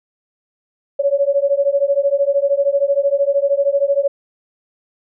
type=beating tone pair; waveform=sine; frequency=554.4 / 567.4 Hz; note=C#5 / C#5; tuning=0 / +40 cents; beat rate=13 Hz; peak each=-16 dBFS; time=0.99-4.08 s; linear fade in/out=10 ms; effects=none